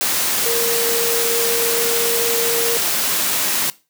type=tone in noise; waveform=sine; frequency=466.2 Hz; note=A#4; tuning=in tune; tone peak=-20 dBFS; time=0.46-2.77 s; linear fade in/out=0 ms; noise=white; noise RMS=-19 dBFS; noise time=0.01-3.7 s; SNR=-4 dB; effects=noise-tail reverb RT60 0.3 s tail -20 dB re dry + high-pass 150 Hz 12 dB/octave